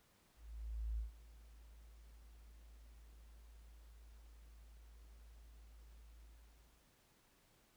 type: tone with ADSR envelope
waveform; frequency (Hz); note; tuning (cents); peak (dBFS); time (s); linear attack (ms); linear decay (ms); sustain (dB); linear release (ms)
sine; 55; A1; 0; -37; 0.35-6.9; 630; 130; -20; 660
effects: pink hiss -72 dBFS RMS until 7.76 s